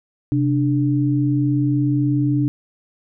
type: tone pair together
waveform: sine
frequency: 130.81 / 294.4 Hz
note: C3 / D4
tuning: 0 / +4 cents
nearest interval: octave + major second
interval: 1404 cents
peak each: -18 dBFS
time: 0.32-2.48 s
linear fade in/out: 0 ms
effects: none